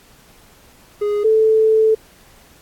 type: tone pair in turn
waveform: triangle / sine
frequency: 414.5 / 439.1 Hz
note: G#4 / A4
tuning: -3 / -4 cents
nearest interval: minor second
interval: 99 cents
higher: second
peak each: -14 / -10 dBFS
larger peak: second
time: 1.01-1.24 / 1.24-1.95 s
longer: second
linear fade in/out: 10 ms
effects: pink hiss -49 dBFS RMS until 2.61 s + AAC 64 kbps